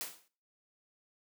white noise with exponential decay, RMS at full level -36 dBFS, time 0.01-0.28 s, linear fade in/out 0 ms, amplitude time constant 58 ms, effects noise-tail reverb RT60 0.4 s tail -19 dB re dry + high-pass 200 Hz 12 dB/octave

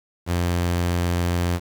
sawtooth tone, 87.31 Hz, F2, in tune, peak -16 dBFS, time 0.26-1.6 s, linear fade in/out 50 ms, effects 7-bit

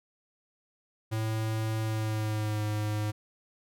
square tone with pitch glide, 110.3 to 105.93 Hz, A2 to G#2, +5 to +35 cents, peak -29 dBFS, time 1.11-3.12 s, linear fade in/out 20 ms, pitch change -70 cents, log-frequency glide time 1.81-2.64 s, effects none

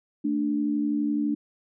sine tone pair together, 221.7 / 293.7 Hz, A3 / D4, +13 / 0 cents, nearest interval perfect fourth, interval 487 cents, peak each -28 / -24 dBFS, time 0.24-1.35 s, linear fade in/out 10 ms, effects none

